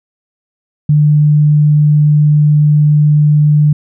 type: tone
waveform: sine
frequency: 149.4 Hz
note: D3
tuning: 30 cents sharp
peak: -5 dBFS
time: 0.89-3.73 s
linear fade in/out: 5 ms
effects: none